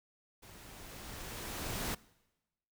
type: noise with level ramp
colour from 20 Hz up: pink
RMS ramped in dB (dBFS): -55 to -36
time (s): 0.42-1.95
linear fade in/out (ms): 10
effects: noise-tail reverb RT60 1.0 s tail -22 dB re dry